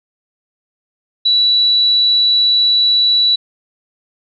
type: tone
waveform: sine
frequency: 3938 Hz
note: B7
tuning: 6 cents flat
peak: -9 dBFS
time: 1.25-3.36 s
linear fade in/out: 10 ms
effects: none